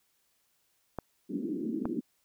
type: clicks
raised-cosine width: 1 ms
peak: -20 dBFS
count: 2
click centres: 0.987 / 1.855 s
type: band-pass noise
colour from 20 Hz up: white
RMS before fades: -34 dBFS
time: 1.29-2.01 s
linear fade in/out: 20 ms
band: 200 to 340 Hz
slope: 48 dB/octave
effects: white hiss -73 dBFS RMS until 2.24 s